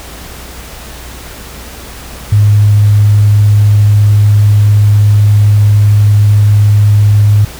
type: tone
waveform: sine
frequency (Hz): 103.83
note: G#2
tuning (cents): 0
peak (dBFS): -3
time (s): 2.32-7.45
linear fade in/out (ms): 5
effects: added 60 Hz sine -30 dBFS peak until 7.59 s + pink hiss -29 dBFS RMS until 7.59 s